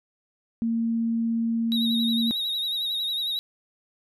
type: tone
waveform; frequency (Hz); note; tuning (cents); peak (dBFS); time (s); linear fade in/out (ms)
sine; 229.2; A#3; -29; -22; 0.62-2.31; 0
type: tone with vibrato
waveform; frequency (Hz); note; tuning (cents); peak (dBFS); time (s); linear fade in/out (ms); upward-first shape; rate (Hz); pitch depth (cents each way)
triangle; 3800; A#7; +33; -24; 1.72-3.39; 0; sine; 11; 56
effects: none